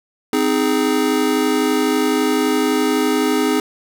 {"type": "chord", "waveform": "square", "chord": "Ab major", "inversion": "first", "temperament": "just", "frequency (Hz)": [259.6, 311.5, 415.3], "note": ["C4", "Eb4", "Ab4"], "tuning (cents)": [-13, 2, 0], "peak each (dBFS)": -20, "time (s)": [0.33, 3.6], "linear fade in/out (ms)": 2, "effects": []}